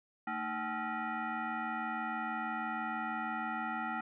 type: tone with frequency modulation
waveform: sine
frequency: 311.1 Hz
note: D#4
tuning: in tune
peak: -34 dBFS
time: 0.27-4.01 s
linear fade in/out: 5 ms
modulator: 536 Hz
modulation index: 2.9
effects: none